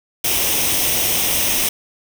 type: noise with comb filter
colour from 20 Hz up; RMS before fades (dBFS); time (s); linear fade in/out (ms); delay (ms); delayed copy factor
white; -18; 0.24-1.69; 5; 0.34; +0.55
effects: none